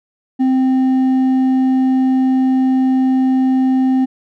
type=tone with hard clipping; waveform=sine; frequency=260.6 Hz; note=C4; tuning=7 cents flat; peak=-12 dBFS; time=0.39-4.06 s; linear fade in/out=20 ms; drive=4 dB; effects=none